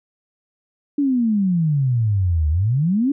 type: exponential two-way sweep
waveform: sine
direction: down then up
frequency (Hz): 293.7 to 73.7 to 293.7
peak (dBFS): -15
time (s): 0.98-3.12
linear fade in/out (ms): 5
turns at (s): 2.49
effects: none